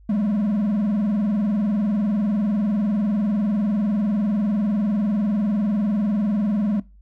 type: tone with vibrato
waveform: triangle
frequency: 206.6 Hz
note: G#3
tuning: 9 cents flat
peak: -16 dBFS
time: 0.09-6.8 s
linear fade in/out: 5 ms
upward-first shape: sine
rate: 20 Hz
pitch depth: 160 cents each way
effects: noise-tail reverb RT60 0.3 s tail -22 dB re dry + added 50 Hz sine -46 dBFS peak until 7.01 s